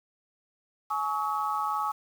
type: tone cluster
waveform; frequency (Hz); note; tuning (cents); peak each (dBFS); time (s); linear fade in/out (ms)
sine; 845 / 1120 / 1282; G#5 / C#6 / E6; +30 / +18 / -49; -31; 0.9-1.92; 10
effects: 8-bit